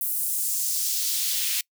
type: noise with high-pass filter sweep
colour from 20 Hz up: white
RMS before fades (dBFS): -26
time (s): 0.01-1.61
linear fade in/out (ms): 2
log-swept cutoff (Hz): 12000 to 2600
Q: 1.2
effects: noise-tail reverb RT60 0.1 s tail -25 dB re dry